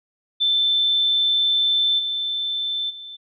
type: tone with level steps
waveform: sine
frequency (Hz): 3538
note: A7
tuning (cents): +9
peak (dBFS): -16 / -22 / -34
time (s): 0.4-3.17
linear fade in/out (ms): 20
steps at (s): 1.98 / 2.89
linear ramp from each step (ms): 20
effects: none